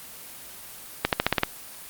accelerating click train, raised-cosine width 0.3 ms, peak -3 dBFS, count 7, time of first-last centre 1.05-1.434 s, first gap 78 ms, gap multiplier 0.92, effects white hiss -42 dBFS RMS until 1.89 s + Opus 24 kbps

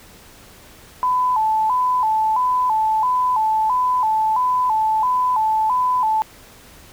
sine tone with vibrato, 936 Hz, A#5, 7 cents sharp, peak -15 dBFS, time 1.03-6.22 s, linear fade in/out 0 ms, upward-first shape square, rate 1.5 Hz, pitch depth 120 cents each way, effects pink hiss -45 dBFS RMS until 6.92 s

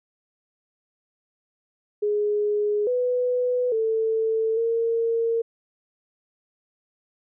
sine tone with pitch steps, 416.6 / 496.3 / 444.7 / 459.2 Hz, G#4 / B4 / A4 / A#4, +5 / +8 / +18 / -26 cents, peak -20 dBFS, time 2.02-5.42 s, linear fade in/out 10 ms, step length 850 ms, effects none

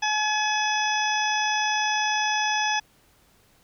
harmonic tone, 850 Hz, G#5, 40 cents sharp, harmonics 1 / 2 / 3 / 4 / 6 / 7, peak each -25 / -28 / -30 / -31 / -33 / -33 dBFS, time 0.02-2.8 s, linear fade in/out 10 ms, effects pink hiss -60 dBFS RMS until 3.63 s

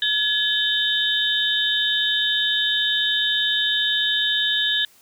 sine tone cluster, 1699 / 3077 / 3537 / 3751 Hz, G#6 / G7 / A7 / A#7, +39 / -33 / +8 / +10 cents, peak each -24 dBFS, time 0.02-4.85 s, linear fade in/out 2 ms, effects white hiss -54 dBFS RMS until 5.01 s

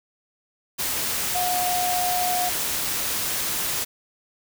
sine tone in noise, 721 Hz, F#5, 45 cents flat, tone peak -23 dBFS, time 1.34-2.5 s, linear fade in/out 20 ms, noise white, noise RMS -26 dBFS, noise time 0.78-3.85 s, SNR 0 dB, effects none

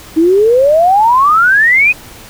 sine exponential sweep, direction up, 311.1 to 2548 Hz, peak -5 dBFS, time 0.16-1.93 s, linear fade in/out 20 ms, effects pink hiss -34 dBFS RMS until 2.29 s

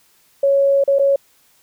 sine tone with dropouts, 554.4 Hz, C#5, in tune, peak -11 dBFS, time 0.43-1.16 s, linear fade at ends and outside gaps 5 ms, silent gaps 0.839-0.877 / 0.987-0.994 s, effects white hiss -56 dBFS RMS until 1.62 s

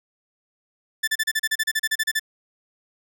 sawtooth tone bursts, 1760 Hz, A6, in tune, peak -16 dBFS, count 15, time 1.03-2.196 s, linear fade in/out 10 ms, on 46 ms, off 34 ms, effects none

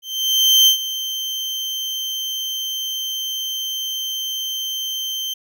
35% pulse tone with ADSR envelope, 3119 Hz, G7, 9 cents flat, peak -7 dBFS, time 0.02-5.34 s, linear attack 650 ms, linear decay 100 ms, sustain -14 dB, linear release 9 ms, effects none

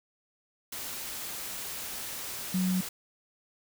sine tone in noise, 185 Hz, F#3, in tune, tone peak -25 dBFS, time 2.54-2.81 s, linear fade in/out 5 ms, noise white, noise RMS -38 dBFS, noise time 0.72-2.89 s, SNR +10 dB, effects none

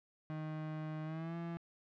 35% pulse tone with pitch glide, 155.56 to 168.66 Hz, D#3 to E3, 0 to +40 cents, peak -38 dBFS, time 0.3-1.57 s, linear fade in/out 0 ms, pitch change +140 cents, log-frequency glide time 1.04-1.36 s, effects low-pass 2000 Hz 12 dB/octave

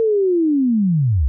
sine linear sweep, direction down, 458.1 to 58.27 Hz, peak -13 dBFS, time 0-1.28 s, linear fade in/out 0 ms, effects none

